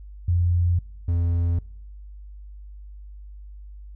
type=tone pair in turn; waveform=sine / triangle; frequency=87.31 / 85.66 Hz; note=F2 / F2; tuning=0 / -33 cents; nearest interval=unison; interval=33 cents; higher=first; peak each=-17 dBFS; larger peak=neither; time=0.28-0.79 / 1.08-1.59 s; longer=neither; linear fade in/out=5 ms; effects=noise-tail reverb RT60 1.0 s tail -26 dB re dry + added 50 Hz sine -38 dBFS peak until 3.95 s